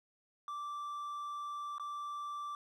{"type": "tone with dropouts", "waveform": "triangle", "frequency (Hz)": 1170, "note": "D6", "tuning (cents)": -7, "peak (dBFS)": -37, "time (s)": [0.48, 2.55], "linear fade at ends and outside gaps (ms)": 1, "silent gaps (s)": [1.782, 1.797], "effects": []}